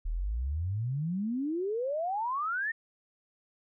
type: exponential sweep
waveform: sine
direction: up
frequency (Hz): 36.71 to 1864.7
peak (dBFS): -29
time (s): 0.05-2.72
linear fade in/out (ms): 10
effects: none